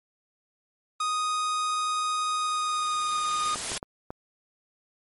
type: tone with pitch glide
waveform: 45% pulse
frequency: 1244.5 to 1230.2 Hz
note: D#6 to D#6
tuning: 0 to -20 cents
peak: -25 dBFS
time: 1-3.55 s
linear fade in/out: 5 ms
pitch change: -20 cents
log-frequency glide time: 2.33-3.18 s
type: noise with exponential growth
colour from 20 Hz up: white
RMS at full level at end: -29 dBFS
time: 1.66-3.78 s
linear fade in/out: 2 ms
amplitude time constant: 460 ms
type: clicks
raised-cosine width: 1 ms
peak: -21 dBFS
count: 4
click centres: 3.558 / 3.718 / 3.829 / 4.105 s
effects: MP3 48 kbps